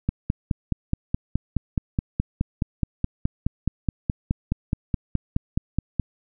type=click train; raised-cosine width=5 ms; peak=-9 dBFS; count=29; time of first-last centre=0.09-5.997 s; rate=4.74 Hz; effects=none